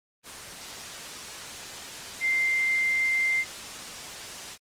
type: tone in noise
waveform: sine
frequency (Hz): 2091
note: C7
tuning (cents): -2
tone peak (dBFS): -22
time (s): 2.2-3.45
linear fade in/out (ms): 50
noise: white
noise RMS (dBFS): -38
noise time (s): 0.23-4.58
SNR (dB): +13
effects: low-pass 8000 Hz 12 dB/octave + Opus 24 kbps